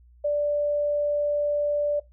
sine tone, 586 Hz, D5, 4 cents flat, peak -21 dBFS, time 0.24-2 s, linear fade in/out 10 ms, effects noise-tail reverb RT60 0.2 s tail -21 dB re dry + added 60 Hz sine -51 dBFS peak until 2.12 s

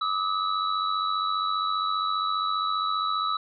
sine tone cluster, 1184 / 1279 / 3921 Hz, D6 / D#6 / B7, +14 / +47 / -13 cents, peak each -30 / -26 / -32 dBFS, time 0.01-3.37 s, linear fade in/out 5 ms, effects none

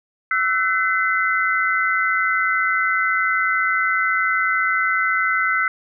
sine tone cluster, 1323 / 1511 / 2039 Hz, E6 / F#6 / C7, +6 / +36 / -45 cents, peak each -21 dBFS, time 0.31-5.68 s, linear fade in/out 2 ms, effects none

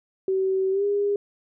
sine tone with pitch glide, 381.2 to 406.2 Hz, G4 to G#4, -48 to -38 cents, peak -20 dBFS, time 0.28-1.16 s, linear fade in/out 2 ms, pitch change +110 cents, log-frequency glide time 0.71-0.84 s, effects none

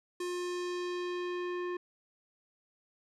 square tone with low-pass filter sweep, 356 Hz, F4, 33 cents sharp, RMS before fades -36 dBFS, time 0.2-1.77 s, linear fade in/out 5 ms, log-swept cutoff 9700 to 1900 Hz, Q 1.1, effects none

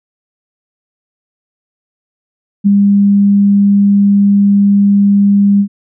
sine tone with ADSR envelope, 201 Hz, G3, 44 cents sharp, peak -3 dBFS, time 2.64-5.68 s, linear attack 28 ms, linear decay 8 ms, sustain -2 dB, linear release 80 ms, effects none

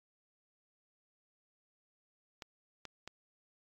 clicks, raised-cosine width 0.2 ms, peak -27 dBFS, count 3, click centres 2.422 / 2.853 / 3.076 s, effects AAC 48 kbps

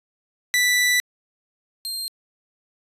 sawtooth tone pair in turn, 1975.5 / 4186 Hz, B6 / C8, 0 / 0 cents, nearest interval octave + minor second, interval 1300 cents, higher second, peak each -13 / -24 dBFS, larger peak first, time 0.54-1 / 1.85-2.08 s, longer first, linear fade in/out 0 ms, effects resampled to 32000 Hz

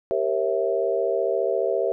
sine chord, G diminished seventh, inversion none, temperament equal with one note detuned, 392 / 466.2 / 541.1 / 659.3 Hz, G4 / Bb4 / Db5 / Fb5, 0 / 0 / -42 / 0 cents, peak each -26 dBFS, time 0.11-1.92 s, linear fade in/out 0 ms, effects none

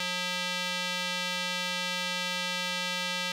square tone with band-pass filter, 180.3 Hz, F#3, 45 cents flat, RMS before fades -32 dBFS, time 0-3.32 s, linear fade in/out 2 ms, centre 3400 Hz, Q 1.3, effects none

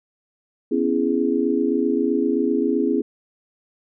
sine chord, C# minor seventh, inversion third, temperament just, 249.5 / 277.2 / 332.6 / 415.8 Hz, B3 / C#4 / E4 / G#4, +18 / 0 / +16 / +2 cents, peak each -23 dBFS, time 0.71-3.02 s, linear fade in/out 10 ms, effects none

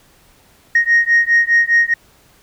sine beating tone pair, 1864.7 / 1869.6 Hz, A#6 / A#6, 0 / +5 cents, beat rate 4.9 Hz, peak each -12 dBFS, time 0.75-1.94 s, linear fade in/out 5 ms, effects tanh soft clip ceiling -5 dBFS + pink hiss -51 dBFS RMS until 2.42 s

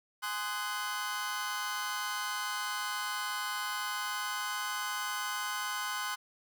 sawtooth chord, Ab dominant seventh, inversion none, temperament just, 830.6 / 1038.3 / 1245.9 / 1495.1 Hz, Ab5 / C6 / Eb6 / Gb6, 0 / -14 / +2 / +18 cents, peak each -39 / -34 / -37 / -34 dBFS, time 0.22-6.16 s, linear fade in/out 20 ms, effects none

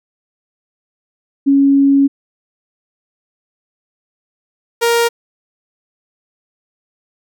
sine / sawtooth tone pair in turn, 277.2 / 468.1 Hz, C#4 / A#4, 0 / +7 cents, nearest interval major sixth, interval 907 cents, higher second, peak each -7 dBFS, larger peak neither, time 1.46-2.08 / 4.81-5.09 s, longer first, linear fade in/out 20 ms, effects none

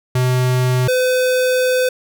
square tone pair in turn, 126.8 / 507.2 Hz, B2 / B4, +46 / +46 cents, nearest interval 2 octaves, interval 2400 cents, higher second, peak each -14 dBFS, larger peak neither, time 0.15-0.88 / 0.88-1.89 s, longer second, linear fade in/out 5 ms, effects none

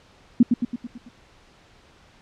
sine tone with echo, 240 Hz, B3, 49 cents flat, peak -9 dBFS, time 0.4-0.43 s, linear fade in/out 5 ms, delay 110 ms, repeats 6, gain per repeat -5 dB, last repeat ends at 1.09 s, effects pink hiss -54 dBFS RMS until 2.21 s + low-pass 5000 Hz 12 dB/octave

